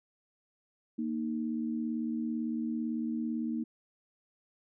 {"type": "tone pair together", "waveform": "sine", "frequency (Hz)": [232.6, 310.5], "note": ["A#3", "D#4"], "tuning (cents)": [-4, -3], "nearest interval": "perfect fourth", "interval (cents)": 501, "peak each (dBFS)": [-32, -36], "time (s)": [0.98, 3.64], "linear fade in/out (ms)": 10, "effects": []}